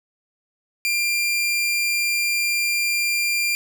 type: tone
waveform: sawtooth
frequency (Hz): 2386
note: D7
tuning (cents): +27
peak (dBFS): -16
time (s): 0.85-3.55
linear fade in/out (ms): 0
effects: none